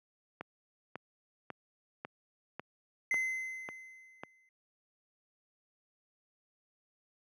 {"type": "click train", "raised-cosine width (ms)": 0.5, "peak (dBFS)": -25, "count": 8, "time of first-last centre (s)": [0.41, 4.235], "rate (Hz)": 1.83}
{"type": "tone with exponential decay", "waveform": "triangle", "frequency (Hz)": 2056, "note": "C7", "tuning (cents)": -31, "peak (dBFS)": -26, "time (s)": [3.11, 4.49], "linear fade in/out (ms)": 2, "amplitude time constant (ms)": 300}
{"effects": ["high-pass 150 Hz 12 dB/octave"]}